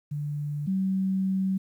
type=tone pair in turn; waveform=sine; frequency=146.83 / 190.56 Hz; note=D3 / G3; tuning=0 / -49 cents; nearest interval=perfect fourth; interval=451 cents; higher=second; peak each=-28 / -23 dBFS; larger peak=second; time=0.11-0.67 / 0.67-1.58 s; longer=second; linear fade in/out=10 ms; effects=10-bit